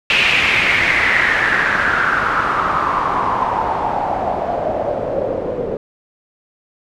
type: noise with low-pass filter sweep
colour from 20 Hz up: white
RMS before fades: -17 dBFS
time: 0.1-5.77 s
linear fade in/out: 2 ms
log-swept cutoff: 2700 to 470 Hz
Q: 5
effects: none